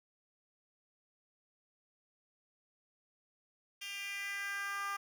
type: tone with high-pass filter sweep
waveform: 10% pulse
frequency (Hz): 399.5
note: G4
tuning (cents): +33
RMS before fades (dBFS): -40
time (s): 3.81-4.97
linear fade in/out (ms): 10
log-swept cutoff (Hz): 3000 to 1100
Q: 3.1
effects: none